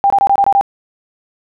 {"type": "tone bursts", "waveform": "sine", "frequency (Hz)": 796, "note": "G5", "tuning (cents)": 26, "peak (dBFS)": -7, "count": 7, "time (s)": [0.04, 0.611], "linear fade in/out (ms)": 0, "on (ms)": 61, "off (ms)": 24, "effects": []}